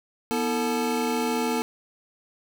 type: tone cluster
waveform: square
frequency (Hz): 244.4 / 323 / 446.2 / 865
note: B3 / E4 / A4 / A5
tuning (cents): -18 / -35 / +24 / -30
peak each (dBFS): -28 / -34 / -29 / -31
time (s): 0.31-1.62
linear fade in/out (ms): 0
effects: none